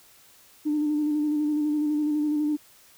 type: tone with vibrato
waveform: sine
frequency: 299.6 Hz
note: D4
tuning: 35 cents sharp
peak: -21 dBFS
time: 0.65-2.57 s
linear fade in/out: 20 ms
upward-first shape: square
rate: 12 Hz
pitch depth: 23 cents each way
effects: tanh soft clip ceiling -17 dBFS + white hiss -55 dBFS RMS until 2.97 s

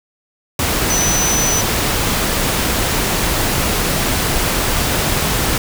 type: tone in noise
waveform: sine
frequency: 6000 Hz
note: F#8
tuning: 23 cents sharp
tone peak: -16 dBFS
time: 0.9-1.61 s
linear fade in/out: 2 ms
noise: pink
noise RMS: -17 dBFS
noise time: 0.59-5.58 s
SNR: -2 dB
effects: none

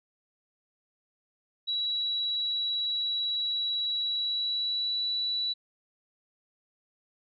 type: tone with pitch glide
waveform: sine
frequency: 3906 to 3942 Hz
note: B7 to B7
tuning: -20 to -4 cents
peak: -27 dBFS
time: 1.67-5.54 s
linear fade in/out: 20 ms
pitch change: +16 cents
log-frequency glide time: 4.07-5.04 s
effects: none

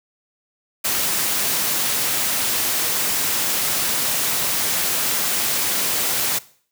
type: noise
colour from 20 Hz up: white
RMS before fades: -21 dBFS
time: 0.84-6.39 s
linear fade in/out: 10 ms
effects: noise-tail reverb RT60 0.5 s tail -19 dB re dry + high-pass 100 Hz 12 dB/octave

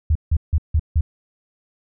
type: tone bursts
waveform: sine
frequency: 77.78 Hz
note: D#2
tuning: in tune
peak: -13 dBFS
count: 5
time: 0.1-1.01 s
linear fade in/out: 5 ms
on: 54 ms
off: 160 ms
effects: none

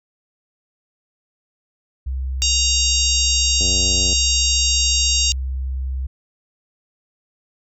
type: tone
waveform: sine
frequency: 65.41 Hz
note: C2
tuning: in tune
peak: -21 dBFS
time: 2.06-6.07 s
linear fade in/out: 10 ms
type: harmonic tone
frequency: 934 Hz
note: A#5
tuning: 3 cents sharp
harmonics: 3 / 4 / 5 / 6 / 7 / 8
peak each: -23 / -23 / -23 / -23 / -23 / -23 dBFS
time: 2.42-5.32 s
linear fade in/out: 0 ms
type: click train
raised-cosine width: 2 ms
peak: -17 dBFS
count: 49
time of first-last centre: 3.61-4.129 s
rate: 92.5 Hz
effects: none

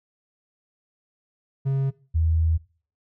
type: tone pair in turn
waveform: triangle / sine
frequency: 135.8 / 80.97 Hz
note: C#3 / E2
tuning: -35 / -30 cents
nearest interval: major sixth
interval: 895 cents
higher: first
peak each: -18 dBFS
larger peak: neither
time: 1.65-1.91 / 2.14-2.58 s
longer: second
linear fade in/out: 20 ms
effects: noise-tail reverb RT60 0.4 s tail -20 dB re dry

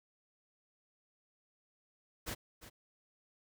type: noise with echo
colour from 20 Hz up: pink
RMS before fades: -40 dBFS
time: 2.26-2.35 s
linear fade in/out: 20 ms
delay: 350 ms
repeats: 1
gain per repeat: -13 dB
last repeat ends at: 2.7 s
effects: none

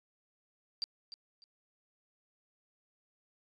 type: tone with echo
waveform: sine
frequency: 4699 Hz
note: D8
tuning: in tune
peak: -32 dBFS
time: 0.82-0.84 s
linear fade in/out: 0 ms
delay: 300 ms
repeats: 2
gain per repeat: -12 dB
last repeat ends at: 1.44 s
effects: resampled to 24000 Hz

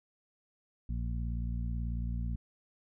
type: harmonic tone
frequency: 58.27 Hz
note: A#1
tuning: in tune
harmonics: 1 / 2 / 3 / 4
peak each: -33 / -39 / -43 / -45 dBFS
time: 0.89-2.36 s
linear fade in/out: 5 ms
effects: none

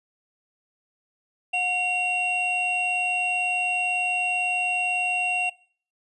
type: tone pair together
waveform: triangle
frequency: 726 / 2749 Hz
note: F#5 / F7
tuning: -33 / -28 cents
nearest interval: octave + major seventh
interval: 2305 cents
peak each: -26 / -21 dBFS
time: 1.53-5.5 s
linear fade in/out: 10 ms
effects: noise-tail reverb RT60 0.5 s tail -22 dB re dry + resampled to 24000 Hz

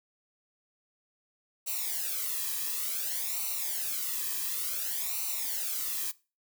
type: noise with flanger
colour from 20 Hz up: blue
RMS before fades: -33 dBFS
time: 1.66-6.12 s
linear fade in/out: 20 ms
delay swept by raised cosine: 0.59 to 1.41 ms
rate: 0.56 Hz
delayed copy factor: -0.85
effects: noise-tail reverb RT60 0.3 s tail -20 dB re dry

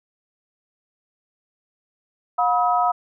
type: tone cluster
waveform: sine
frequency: 718 / 974 / 1274 Hz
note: F5 / B5 / D#6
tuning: +48 / -24 / +41 cents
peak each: -19 / -22 / -22 dBFS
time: 2.38-2.92 s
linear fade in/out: 10 ms
effects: none

